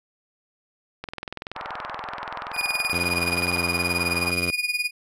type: click train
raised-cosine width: 0.3 ms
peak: -16 dBFS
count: 54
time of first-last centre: 1.04-3.564 s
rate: 21 Hz
type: band-pass noise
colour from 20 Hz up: pink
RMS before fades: -35 dBFS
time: 1.55-4.32 s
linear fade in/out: 20 ms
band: 760 to 1400 Hz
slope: 24 dB/octave
type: tone with tremolo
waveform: 35% pulse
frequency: 2454 Hz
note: D#7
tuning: 25 cents flat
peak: -18 dBFS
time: 2.53-4.91 s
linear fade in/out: 50 ms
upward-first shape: sine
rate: 19 Hz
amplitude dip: 80%
type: tone with vibrato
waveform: 10% pulse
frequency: 87.31 Hz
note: F2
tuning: in tune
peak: -19 dBFS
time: 2.92-4.51 s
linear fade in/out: 10 ms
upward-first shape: sine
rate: 2.3 Hz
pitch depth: 18 cents each way
effects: low-pass 12000 Hz 12 dB/octave